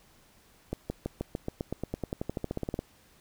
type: accelerating click train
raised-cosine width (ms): 2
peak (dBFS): -18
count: 22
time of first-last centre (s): 0.73-2.791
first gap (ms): 170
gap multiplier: 0.94
effects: pink hiss -61 dBFS RMS until 3.2 s